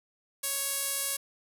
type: tone with band-pass filter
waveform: sawtooth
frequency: 554.4 Hz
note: C#5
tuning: in tune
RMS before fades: -32 dBFS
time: 0.43-1.17 s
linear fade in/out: 10 ms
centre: 11000 Hz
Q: 1.4
effects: none